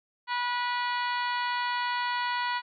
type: harmonic tone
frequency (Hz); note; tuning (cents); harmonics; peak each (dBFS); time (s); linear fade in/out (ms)
487.6; B4; -22; 2 / 3 / 4 / 5 / 6 / 7 / 8 / 9; -29 / -35 / -35 / -41 / -41 / -43 / -46 / -41; 0.27-2.62; 50
effects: none